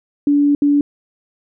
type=tone bursts at uneven times; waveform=sine; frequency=288.2 Hz; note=D4; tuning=33 cents flat; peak=-10 dBFS; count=2; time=0.27-0.55 / 0.62-0.81 s; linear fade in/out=2 ms; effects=none